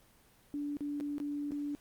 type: tone with dropouts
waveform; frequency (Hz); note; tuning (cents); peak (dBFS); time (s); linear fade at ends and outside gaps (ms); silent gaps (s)
sine; 290; D4; -22; -34; 0.54-1.75; 0; 0.769-0.807 / 1.001-1.008 / 1.182-1.201 / 1.509-1.519
effects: pink hiss -64 dBFS RMS until 1.8 s + Opus 24 kbps